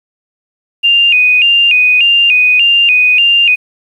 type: tone with vibrato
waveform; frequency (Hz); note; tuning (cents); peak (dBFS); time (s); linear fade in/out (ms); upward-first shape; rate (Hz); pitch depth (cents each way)
sine; 2637; E7; 0; -5; 0.83-3.56; 20; square; 1.7; 100
effects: 7-bit